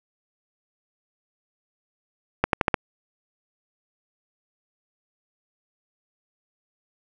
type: accelerating click train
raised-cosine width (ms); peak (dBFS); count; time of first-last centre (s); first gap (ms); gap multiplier
0.5; -3; 5; 2.44-2.742; 92; 0.87
effects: none